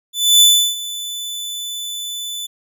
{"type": "tone with ADSR envelope", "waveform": "sawtooth", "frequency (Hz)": 3498, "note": "A7", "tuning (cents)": -11, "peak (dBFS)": -3, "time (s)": [0.13, 2.47], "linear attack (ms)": 280, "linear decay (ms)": 340, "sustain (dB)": -18, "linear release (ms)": 14, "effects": []}